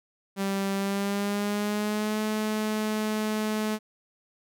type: tone with pitch glide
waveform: sawtooth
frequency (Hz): 196 to 215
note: G3 to A3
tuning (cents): 0 to -40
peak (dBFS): -22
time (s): 0.36-3.79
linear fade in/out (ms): 50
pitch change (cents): +160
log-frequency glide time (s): 0.75-2.21
effects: none